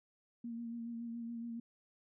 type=tone with vibrato; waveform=sine; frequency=233.1 Hz; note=A#3; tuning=in tune; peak=-40 dBFS; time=0.44-1.6 s; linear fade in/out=5 ms; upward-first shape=sine; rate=7.1 Hz; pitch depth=26 cents each way; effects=none